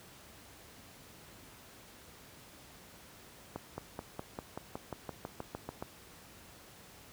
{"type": "accelerating click train", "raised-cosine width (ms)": 1, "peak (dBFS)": -24, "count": 14, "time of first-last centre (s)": [3.56, 5.825], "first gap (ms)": 220, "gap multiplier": 0.96, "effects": ["pink hiss -55 dBFS RMS until 7.12 s", "high-pass 60 Hz 12 dB/octave"]}